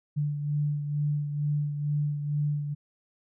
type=beating tone pair; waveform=sine; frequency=146.83 / 149.03 Hz; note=D3 / D3; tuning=0 / +26 cents; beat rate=2.2 Hz; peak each=-26 / -35 dBFS; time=0.16-2.75 s; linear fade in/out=20 ms; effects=none